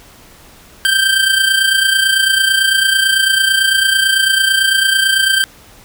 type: tone with amplitude modulation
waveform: 25% pulse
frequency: 1568 Hz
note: G6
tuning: in tune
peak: -4 dBFS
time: 0.85-5.44 s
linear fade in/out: 0 ms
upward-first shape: sine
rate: 29 Hz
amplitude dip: 55%
effects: pink hiss -42 dBFS RMS until 5.84 s